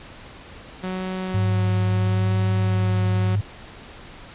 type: tone with vibrato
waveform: sawtooth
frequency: 185 Hz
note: F#3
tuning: in tune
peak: -22 dBFS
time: 0.83-3.36 s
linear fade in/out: 10 ms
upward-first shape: sine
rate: 0.78 Hz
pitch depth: 14 cents each way
type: tone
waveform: sine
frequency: 102.2 Hz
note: G#2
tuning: 27 cents flat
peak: -18 dBFS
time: 1.34-3.41 s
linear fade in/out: 5 ms
effects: pink hiss -42 dBFS RMS until 4.34 s + resampled to 8000 Hz